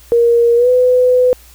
sine tone with pitch glide, 470.5 to 501.4 Hz, A#4 to B4, +16 to +26 cents, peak -7 dBFS, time 0.12-1.33 s, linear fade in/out 0 ms, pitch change +110 cents, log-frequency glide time 0.56-0.69 s, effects added 60 Hz sine -42 dBFS peak until 1.54 s + white hiss -44 dBFS RMS until 1.54 s

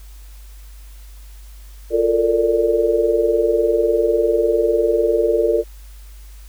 sine chord, Bb major seventh, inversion second, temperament equal with one note detuned, 349.2 / 440 / 460 / 587.3 Hz, F4 / A4 / Bb4 / D5, 0 / 0 / -23 / 0 cents, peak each -21 / -20 / -17 / -21 dBFS, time 1.9-5.64 s, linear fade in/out 50 ms, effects added 50 Hz sine -36 dBFS peak until 6.48 s + white hiss -50 dBFS RMS until 6.48 s

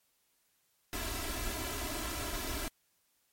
pink noise with comb filter, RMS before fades -37 dBFS, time 0.93-2.68 s, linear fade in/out 0 ms, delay 3 ms, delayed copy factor +0.9, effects white hiss -74 dBFS RMS until 3.32 s + MP3 64 kbps

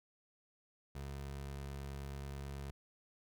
25% pulse tone, 69.3 Hz, C#2, in tune, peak -39 dBFS, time 0.95-2.71 s, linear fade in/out 5 ms, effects none

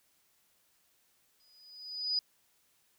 sine tone with exponential growth, 4958 Hz, D#8, 7 cents flat, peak -26 dBFS, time 1.4-2.19 s, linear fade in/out 2 ms, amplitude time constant 170 ms, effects white hiss -71 dBFS RMS until 2.98 s

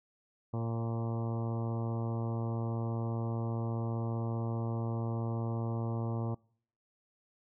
harmonic tone with a mistuned harmonic, 115.1 Hz, A#2, 22 cents flat, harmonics 1 / 2 / 3 / 4 / 5 / 6 / 7 / 8 / 9 / 10, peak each -33 / -39 / -43 / -45 / -47 / -49 / -50 / -51 / -52 / -53 dBFS, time 0.53-6.35 s, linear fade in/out 10 ms, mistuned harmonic 5, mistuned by -16 cents, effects noise-tail reverb RT60 0.6 s tail -26 dB re dry

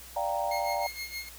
sine chord, G minor seventh, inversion second, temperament equal, 587.3 / 698.5 / 784 / 932.3 Hz, D5 / F5 / G5 / Bb5, 0 / 0 / 0 / 0 cents, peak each -33 dBFS, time 0.16-0.87 s, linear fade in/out 5 ms
25% pulse tone with tremolo, 2149 Hz, C7, 46 cents sharp, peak -30 dBFS, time 0.51-1.29 s, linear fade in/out 5 ms, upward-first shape sine, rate 6.4 Hz, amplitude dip 75%
effects added 60 Hz sine -52 dBFS peak until 1.38 s + white hiss -48 dBFS RMS until 1.38 s

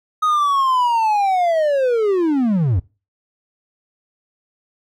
triangle linear sweep, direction down, 1261 to 77.78 Hz, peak -12 dBFS, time 0.22-2.8 s, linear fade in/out 10 ms, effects noise-tail reverb RT60 0.3 s tail -22 dB re dry

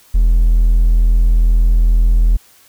triangle tone with hard clipping, 41.15 Hz, E1, 2 cents flat, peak -8 dBFS, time 0.14-2.37 s, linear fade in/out 10 ms, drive 4 dB, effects white hiss -48 dBFS RMS until 2.68 s

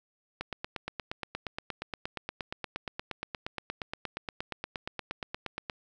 click train, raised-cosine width 0.3 ms, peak -18 dBFS, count 46, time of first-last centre 0.41-5.698 s, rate 8.51 Hz, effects none

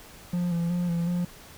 triangle tone with vibrato, 173 Hz, F3, 16 cents flat, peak -22 dBFS, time 0.33-1.25 s, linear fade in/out 5 ms, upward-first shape square, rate 2.7 Hz, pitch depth 32 cents each way, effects pink hiss -48 dBFS RMS until 1.57 s

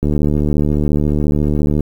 click train, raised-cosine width 3 ms, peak -4 dBFS, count 133, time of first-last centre 0.03-1.807 s, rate 74.3 Hz, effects 7-bit

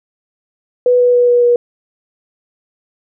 sine tone with pitch steps, 493.9 / 490.8 / 487.7 / 484.6 / 481.5 Hz, B4 / B4 / B4 / B4 / B4, 0 / -11 / -22 / -33 / -44 cents, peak -7 dBFS, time 0.86-1.56 s, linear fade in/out 2 ms, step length 140 ms, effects none

